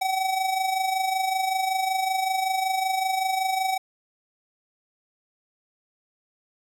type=tone with amplitude modulation; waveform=square; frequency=760 Hz; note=F#5; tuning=46 cents sharp; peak=-21 dBFS; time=0.01-3.78 s; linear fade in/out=10 ms; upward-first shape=sine; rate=25.3 Hz; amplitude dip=55%; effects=none